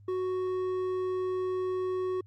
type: tone with hard clipping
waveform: sine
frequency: 370 Hz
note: F#4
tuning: in tune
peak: -30 dBFS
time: 0.08-2.21 s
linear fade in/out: 5 ms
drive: 6 dB
effects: added 101 Hz sine -51 dBFS peak until 2.26 s + Opus 32 kbps